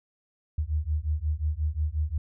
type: beating tone pair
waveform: sine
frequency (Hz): 73.9 / 79.5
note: D2 / D#2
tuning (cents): +11 / +38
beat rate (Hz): 5.6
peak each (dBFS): -28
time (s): 0.58-2.18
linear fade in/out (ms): 5
effects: none